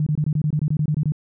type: tone bursts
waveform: sine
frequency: 151.1 Hz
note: D3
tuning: 50 cents sharp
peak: -17 dBFS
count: 13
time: 0-1.121 s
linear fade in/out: 2 ms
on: 65 ms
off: 23 ms
effects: none